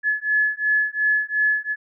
sine beating tone pair, 1709 / 1711.8 Hz, G#6 / A6, +49 / -48 cents, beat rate 2.8 Hz, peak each -21 dBFS, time 0.03-1.76 s, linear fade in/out 50 ms, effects none

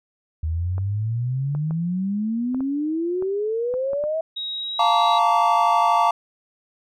sine exponential sweep, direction up, 77.3 to 654 Hz, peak -21 dBFS, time 0.43-4.21 s, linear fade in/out 5 ms
clicks, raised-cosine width 1 ms, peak -23 dBFS, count 9, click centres 0.781 / 1.55 / 1.709 / 2.546 / 2.606 / 3.224 / 3.74 / 3.933 / 4.039 s
sine tone with pitch glide, 3800 to 3866 Hz, A#7 to B7, +33 to -38 cents, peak -26 dBFS, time 4.36-5.19 s, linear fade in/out 10 ms, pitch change +29 cents, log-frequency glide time 4.5-4.92 s
triangle chord, Bb major seventh, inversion second, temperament equal with one note detuned, 698.5 / 880 / 932.3 / 1150.5 Hz, F5 / A5 / Bb5 / D6, 0 / 0 / 0 / -36 cents, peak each -19 dBFS, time 4.79-6.11 s, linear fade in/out 5 ms
effects none

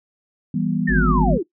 sine chord, E minor, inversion none, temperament equal with one note detuned, 164.81 / 196 / 243.1 Hz, E3 / G3 / B3, 0 / 0 / -27 cents, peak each -23 dBFS, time 0.54-1.38 s, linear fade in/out 5 ms
sine linear sweep, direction down, 1850 to 305.3 Hz, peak -20 dBFS, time 0.87-1.43 s, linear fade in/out 10 ms
harmonic tone, 51.91 Hz, G#1, in tune, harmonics 1 / 3 / 5 / 7, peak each -18 / -23 / -25 / -26 dBFS, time 0.88-1.38 s, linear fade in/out 50 ms
effects noise-tail reverb RT60 0.1 s tail -17 dB re dry

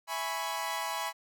sawtooth chord, C# minor seventh, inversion first, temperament equal, 659.3 / 830.6 / 987.8 / 1108.7 Hz, E5 / G#5 / B5 / C#6, 0 / 0 / 0 / 0 cents, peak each -37 / -34 / -32 / -36 dBFS, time 0.07-1.13 s, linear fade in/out 50 ms, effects none

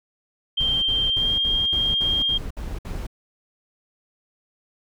sine tone with pitch glide, 3159 to 3212 Hz, G7 to G7, +13 to +41 cents, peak -19 dBFS, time 0.57-2.38 s, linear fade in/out 10 ms, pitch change +28 cents, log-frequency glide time 1.1-1.34 s
brown noise bursts, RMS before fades -30 dBFS, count 9, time 0.6-3.068 s, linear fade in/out 5 ms, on 220 ms, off 61 ms
effects none

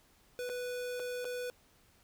square tone with dropouts, 493.9 Hz, B4, in tune, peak -37 dBFS, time 0.39-1.5 s, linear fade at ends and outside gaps 0 ms, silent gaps 0.492-0.498 / 0.996-1 / 1.245-1.252 s, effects pink hiss -66 dBFS RMS until 2.03 s

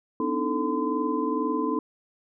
sine tone cluster, 252.1 / 293.7 / 315.9 / 440 / 1022 Hz, B3 / D4 / D#4 / A4 / C6, +36 / 0 / +26 / 0 / -41 cents, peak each -30 dBFS, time 0.2-1.79 s, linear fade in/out 2 ms, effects none

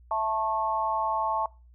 sine chord, A major, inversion second, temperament equal with one note detuned, 659.3 / 880 / 1090.9 Hz, E5 / A5 / C#6, 0 / 0 / -28 cents, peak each -31 / -27 / -30 dBFS, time 0.11-1.46 s, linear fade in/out 2 ms, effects noise-tail reverb RT60 0.3 s tail -22 dB re dry + added 60 Hz sine -51 dBFS peak until 1.74 s

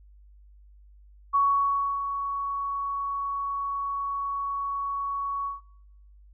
sine tone with ADSR envelope, 1118 Hz, C#6, 14 cents sharp, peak -18 dBFS, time 1.33-5.61 s, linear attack 22 ms, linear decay 650 ms, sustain -9 dB, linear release 150 ms, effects noise-tail reverb RT60 0.9 s tail -22 dB re dry + added 50 Hz sine -50 dBFS peak until 6.33 s

